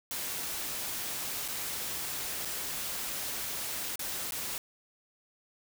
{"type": "noise with dropouts", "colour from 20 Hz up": "white", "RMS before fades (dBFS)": -36, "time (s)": [0.11, 4.58], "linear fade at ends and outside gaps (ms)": 1, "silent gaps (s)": [[1.48, 1.484], [2.45, 2.454], [3.957, 3.993], [4.309, 4.321]], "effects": []}